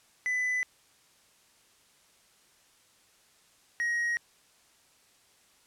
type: tone pair in turn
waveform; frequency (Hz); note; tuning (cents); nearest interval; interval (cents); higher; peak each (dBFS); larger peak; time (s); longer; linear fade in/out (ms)
triangle; 2000 / 1887.7; B6 / A#6; +21 / +21; minor second; 100; first; -25; neither; 0.26-0.63 / 3.8-4.17; neither; 0
effects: white hiss -63 dBFS RMS until 5.66 s + low-pass 10000 Hz 12 dB/octave